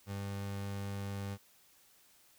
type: tone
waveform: 30% pulse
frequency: 99.5 Hz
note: G2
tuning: 26 cents sharp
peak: -35 dBFS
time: 0.06-1.38 s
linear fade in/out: 50 ms
effects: white hiss -65 dBFS RMS until 2.38 s